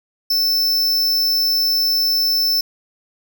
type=tone; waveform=square; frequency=5300 Hz; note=E8; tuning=9 cents sharp; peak=-15 dBFS; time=0.3-2.61 s; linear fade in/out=5 ms; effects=none